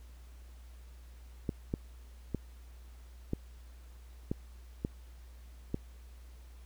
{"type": "clicks", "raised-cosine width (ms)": 3, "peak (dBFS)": -19, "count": 7, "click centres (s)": [1.492, 1.739, 2.347, 3.334, 4.315, 4.849, 5.744], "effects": ["added 60 Hz sine -49 dBFS peak until 6.65 s", "pink hiss -64 dBFS RMS until 6.65 s"]}